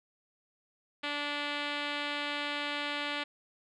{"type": "tone with low-pass filter", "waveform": "5% pulse", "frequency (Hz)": 291.1, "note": "D4", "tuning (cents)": -15, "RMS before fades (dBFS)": -35, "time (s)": [1.03, 3.24], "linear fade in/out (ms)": 10, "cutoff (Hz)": 3700, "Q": 1.4, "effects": []}